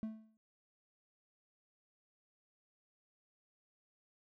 triangle tone with exponential decay, 219.3 Hz, A3, 6 cents flat, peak -33 dBFS, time 0.03-0.37 s, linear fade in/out 0 ms, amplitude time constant 73 ms, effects none

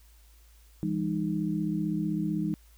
sine tone cluster, 166.5 / 202.2 / 308.9 Hz, E3 / G#3 / D#4, +18 / -46 / -12 cents, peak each -31 dBFS, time 0.83-2.54 s, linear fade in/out 0 ms, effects added 55 Hz sine -54 dBFS peak until 2.77 s + white hiss -63 dBFS RMS until 2.77 s

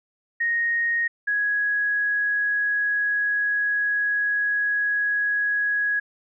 sine tone pair in turn, 1864.7 / 1666.5 Hz, A#6 / G#6, 0 / +5 cents, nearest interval major second, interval 195 cents, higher first, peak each -20 dBFS, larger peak neither, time 0.4-1.08 / 1.27-6 s, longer second, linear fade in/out 10 ms, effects none

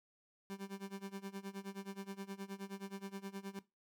30% pulse tone with tremolo, 196 Hz, G3, in tune, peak -39 dBFS, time 0.5-3.59 s, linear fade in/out 0 ms, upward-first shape sine, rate 9.5 Hz, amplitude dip 95%, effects noise-tail reverb RT60 0.2 s tail -17 dB re dry

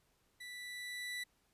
30% pulse tone with level ramp, 1972 Hz, B6, 3 cents flat, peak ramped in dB -44 to -36 dBFS, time 0.4-1.24 s, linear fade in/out 10 ms, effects pink hiss -75 dBFS RMS until 1.53 s + resampled to 32000 Hz

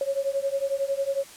sine beating tone pair, 545 / 556 Hz, C#5 / C#5, -29 / +5 cents, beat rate 11 Hz, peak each -27 dBFS, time 0.01-1.24 s, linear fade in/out 2 ms, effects white hiss -46 dBFS RMS until 1.36 s + low-pass 11000 Hz 12 dB/octave

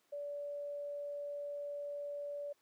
sine tone, 577 Hz, D5, 31 cents flat, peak -39 dBFS, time 0.12-2.53 s, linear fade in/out 10 ms, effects pink hiss -74 dBFS RMS until 2.61 s + high-pass 300 Hz 12 dB/octave

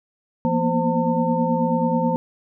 sine tone cluster, 170.6 / 232 / 241.3 / 520 / 902 Hz, F3 / A#3 / B3 / C5 / A5, -40 / -8 / -40 / -11 / +43 cents, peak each -24 dBFS, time 0.45-2.16 s, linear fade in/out 0 ms, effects none

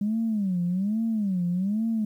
sine tone with vibrato, 199.2 Hz, G3, 28 cents sharp, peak -22 dBFS, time 0.01-2.05 s, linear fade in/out 5 ms, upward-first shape sine, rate 1.2 Hz, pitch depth 230 cents each way, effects tanh soft clip ceiling -18 dBFS + 10-bit

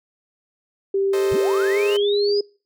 sine tone with pitch glide, 392 to 407.5 Hz, G4 to G#4, 0 to -33 cents, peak -17 dBFS, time 0.94-2.41 s, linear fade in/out 5 ms, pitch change +67 cents, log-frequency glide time 1.72-1.78 s
sawtooth chord, A diminished, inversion none, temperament equal, 440 / 523.3 / 622.3 Hz, A4 / C5 / Eb5, 0 / 0 / 0 cents, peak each -29 / -26 / -28 dBFS, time 1.13-1.97 s, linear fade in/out 5 ms
sine linear sweep, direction up, 32.7 to 5100 Hz, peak -26 dBFS, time 1.31-2.41 s, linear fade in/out 10 ms
effects noise-tail reverb RT60 0.4 s tail -26 dB re dry

